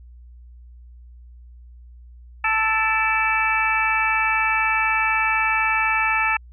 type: harmonic tone with a mistuned harmonic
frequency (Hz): 440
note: A4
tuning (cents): 0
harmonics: 2 / 3 / 4 / 5 / 6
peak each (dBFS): -24 / -24 / -24 / -24 / -24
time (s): 2.44-6.37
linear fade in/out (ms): 5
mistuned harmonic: 5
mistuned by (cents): +80
effects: added 60 Hz sine -41 dBFS peak until 6.52 s